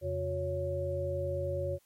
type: tone cluster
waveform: sine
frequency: 87 / 136.9 / 361.9 / 557 Hz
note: F2 / C#3 / F#4 / C#5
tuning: -6 / -21 / -38 / +8 cents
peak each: -36 / -40 / -39 / -33 dBFS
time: 0.01-1.79 s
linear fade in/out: 50 ms
effects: white hiss -69 dBFS RMS until 1.85 s + MP3 64 kbps